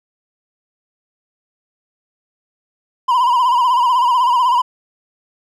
triangle tone with vibrato, 987.8 Hz, B5, in tune, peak -9 dBFS, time 3.08-4.62 s, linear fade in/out 10 ms, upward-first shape sine, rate 16 Hz, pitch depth 87 cents each way, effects none

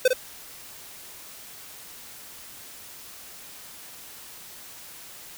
square tone with echo, 511 Hz, C5, 41 cents flat, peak -15 dBFS, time 0.05-0.08 s, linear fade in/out 5 ms, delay 53 ms, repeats 1, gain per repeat -5 dB, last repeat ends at 0.133 s, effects white hiss -44 dBFS RMS until 5.37 s

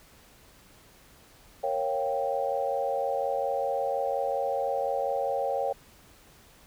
sine chord, G half-diminished seventh, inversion first, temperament equal with one note detuned, 466.2 / 550.5 / 698.5 / 784 Hz, Bb4 / Db5 / F5 / G5, 0 / -12 / 0 / 0 cents, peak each -34 / -29 / -34 / -31 dBFS, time 1.63-5.73 s, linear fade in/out 10 ms, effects pink hiss -56 dBFS RMS until 6.66 s

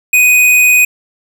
square tone, 2492 Hz, D#7, 2 cents sharp, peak -6 dBFS, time 0.13-0.85 s, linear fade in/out 5 ms, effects 8-bit

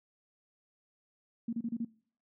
sine tone bursts, 231.3 Hz, A#3, 13 cents flat, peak -31 dBFS, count 5, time 1.48-1.849 s, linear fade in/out 5 ms, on 49 ms, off 31 ms, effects noise-tail reverb RT60 0.5 s tail -22 dB re dry

